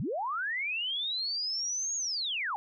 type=linear two-way sweep; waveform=sine; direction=up then down; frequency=103.83 to 6710 to 761 Hz; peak=-30 dBFS; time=0-2.56 s; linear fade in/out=0 ms; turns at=1.96 s; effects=none